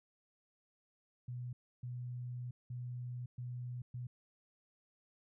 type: tone bursts at uneven times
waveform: sine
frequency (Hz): 123.3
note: B2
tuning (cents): -2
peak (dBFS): -40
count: 5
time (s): 1.28-1.53 / 1.83-2.51 / 2.7-3.26 / 3.38-3.82 / 3.94-4.07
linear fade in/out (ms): 5
effects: none